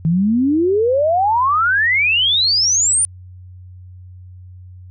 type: exponential sweep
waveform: sine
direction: up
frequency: 156 to 9470 Hz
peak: -12 dBFS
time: 0.05-3.05 s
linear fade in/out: 0 ms
effects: added 91 Hz sine -35 dBFS peak until 4.9 s